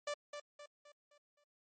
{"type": "tone with echo", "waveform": "sawtooth", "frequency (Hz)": 586, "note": "D5", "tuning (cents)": -4, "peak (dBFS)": -33, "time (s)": [0.07, 0.14], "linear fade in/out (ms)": 5, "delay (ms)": 260, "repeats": 5, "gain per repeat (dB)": -7, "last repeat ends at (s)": 1.44, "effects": ["MP3 32 kbps"]}